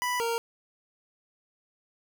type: tone pair in turn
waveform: 25% pulse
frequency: 987.8 / 463.4 Hz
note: B5 / A#4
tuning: 0 / -10 cents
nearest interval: octave + minor second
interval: 1310 cents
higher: first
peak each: -23 dBFS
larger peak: neither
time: 0.02-0.2 / 0.2-0.38 s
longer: neither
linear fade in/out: 0 ms
effects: none